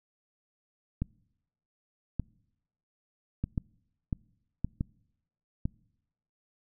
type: clicks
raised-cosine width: 5 ms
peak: -17 dBFS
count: 8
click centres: 1.02 / 2.197 / 3.44 / 3.578 / 4.128 / 4.646 / 4.809 / 5.655 s
effects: noise-tail reverb RT60 0.9 s tail -26 dB re dry